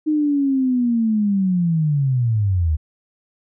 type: linear sweep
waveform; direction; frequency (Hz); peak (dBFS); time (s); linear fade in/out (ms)
sine; down; 310.4 to 73.42; -15; 0.06-2.77; 20
effects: none